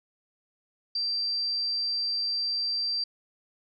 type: tone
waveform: sine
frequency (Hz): 4699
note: D8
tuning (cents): 0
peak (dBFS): -26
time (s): 0.95-3.04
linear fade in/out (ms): 5
effects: none